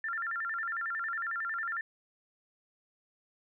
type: tone with vibrato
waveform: sine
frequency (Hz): 1568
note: G6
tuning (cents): 0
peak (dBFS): -32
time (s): 0.04-1.81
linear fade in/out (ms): 2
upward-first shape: square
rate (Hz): 11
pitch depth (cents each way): 220
effects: none